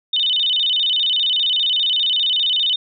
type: tone with vibrato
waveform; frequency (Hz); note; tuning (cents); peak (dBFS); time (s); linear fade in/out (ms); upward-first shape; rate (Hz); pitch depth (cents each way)
sine; 3322; G#7; 0; -15; 0.13-2.76; 5; square; 15; 170
effects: none